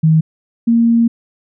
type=tone pair in turn; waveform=sine; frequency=158.7 / 232 Hz; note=D#3 / A#3; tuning=+35 / -8 cents; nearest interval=perfect fifth; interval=657 cents; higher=second; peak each=-7 / -8 dBFS; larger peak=first; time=0.03-0.21 / 0.67-1.08 s; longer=second; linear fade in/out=10 ms; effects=none